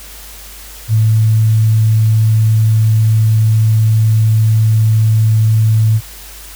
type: tone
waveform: sine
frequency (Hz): 110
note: A2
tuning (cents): 0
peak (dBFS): -7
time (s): 0.88-6.01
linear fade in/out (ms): 50
effects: added 50 Hz sine -35 dBFS peak until 6.55 s + white hiss -34 dBFS RMS until 6.55 s